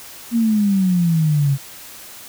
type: exponential sweep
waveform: sine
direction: down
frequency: 237.4 to 134.8 Hz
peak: -13 dBFS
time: 0.31-1.58 s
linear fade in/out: 50 ms
effects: white hiss -38 dBFS RMS until 2.28 s